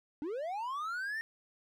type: linear sweep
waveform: triangle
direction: up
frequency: 277.1 to 1843 Hz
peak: -33 dBFS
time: 0.22-1.21 s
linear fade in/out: 0 ms
effects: none